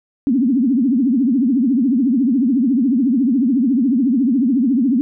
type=tone with vibrato; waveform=sine; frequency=254 Hz; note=B3; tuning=49 cents sharp; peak=-12 dBFS; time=0.27-5.01 s; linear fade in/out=0 ms; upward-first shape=triangle; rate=14 Hz; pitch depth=270 cents each way; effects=none